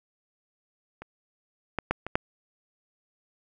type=clicks; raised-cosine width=0.5 ms; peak=-25 / -12 / -9 / -19 / -7 dBFS; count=5; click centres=1.02 / 1.787 / 1.91 / 2.066 / 2.155 s; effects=none